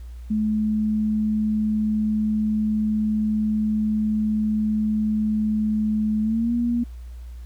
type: tone with pitch glide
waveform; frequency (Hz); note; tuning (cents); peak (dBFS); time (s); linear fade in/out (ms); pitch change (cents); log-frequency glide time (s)
sine; 214.8 to 238.3; A3 to A#3; -41 to +38; -19; 0.3-6.84; 10; +179; 6.22-6.53
effects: added 60 Hz sine -34 dBFS peak until 7.45 s + pink hiss -58 dBFS RMS until 7.45 s